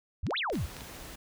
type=exponential two-way sweep; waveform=sine; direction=up then down; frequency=56.5 to 4134 to 56.5 Hz; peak=-29 dBFS; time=0.23-0.66 s; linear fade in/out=5 ms; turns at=0.38 s
type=clicks; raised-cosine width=0.2 ms; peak=-25 dBFS; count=6; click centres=0.267 / 0.308 / 0.5 / 0.555 / 0.767 / 0.808 s
type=noise; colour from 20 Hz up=pink; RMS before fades=-45 dBFS; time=0.52-1.16 s; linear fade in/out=10 ms
effects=none